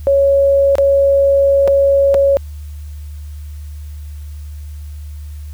sine tone with dropouts, 554.4 Hz, C#5, in tune, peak -8 dBFS, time 0.07-2.37 s, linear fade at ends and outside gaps 0 ms, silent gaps 0.754-0.783 / 1.676-1.68 / 2.143-2.147 s, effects added 74 Hz sine -26 dBFS peak until 5.53 s + white hiss -49 dBFS RMS until 5.53 s

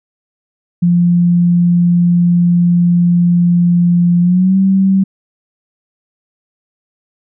sine tone with pitch glide, 174.2 to 192.17 Hz, F3 to G3, -4 to -34 cents, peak -7 dBFS, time 0.82-5.04 s, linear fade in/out 10 ms, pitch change +170 cents, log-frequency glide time 4.21-4.57 s, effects none

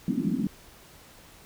white band-pass noise, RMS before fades -27 dBFS, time 0.08-0.47 s, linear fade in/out 2 ms, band 170 to 280 Hz, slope 48 dB/octave, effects pink hiss -52 dBFS RMS until 1.45 s

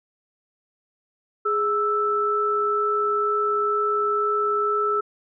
sine tone pair together, 416.4 / 1318.5 Hz, G#4 / E6, +5 / 0 cents, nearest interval octave + minor sixth, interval 1995 cents, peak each -24 / -21 dBFS, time 1.45-5.01 s, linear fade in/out 10 ms, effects none

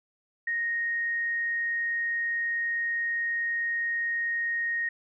sine tone, 1864.7 Hz, A#6, in tune, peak -26 dBFS, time 0.47-4.89 s, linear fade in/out 5 ms, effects none

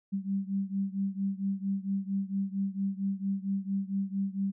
sine beating tone pair, 194.2 / 198.6 Hz, G3 / G3, -16 / +23 cents, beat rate 4.4 Hz, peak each -31 / -33 dBFS, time 0.12-4.52 s, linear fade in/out 20 ms, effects none

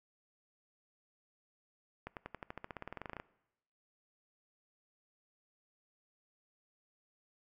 accelerating click train, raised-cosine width 0.5 ms, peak -27 dBFS, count 20, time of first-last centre 2.07-3.199 s, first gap 98 ms, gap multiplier 0.94, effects noise-tail reverb RT60 0.9 s tail -21 dB re dry

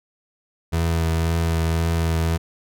30% pulse tone with vibrato, 82.41 Hz, E2, in tune, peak -16 dBFS, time 0.72-2.38 s, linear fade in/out 20 ms, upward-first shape triangle, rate 1.9 Hz, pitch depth 20 cents each way, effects none

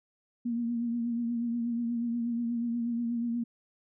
sine tone with vibrato, 235.4 Hz, A#3, 17 cents sharp, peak -28 dBFS, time 0.45-3.44 s, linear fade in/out 10 ms, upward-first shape triangle, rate 8.3 Hz, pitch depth 45 cents each way, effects none

